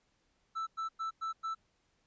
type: tone bursts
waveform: triangle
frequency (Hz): 1322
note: E6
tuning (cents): +5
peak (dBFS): -32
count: 5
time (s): 0.55-1.55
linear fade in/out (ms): 20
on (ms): 120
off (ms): 100
effects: pink hiss -75 dBFS RMS until 2.06 s + resampled to 16000 Hz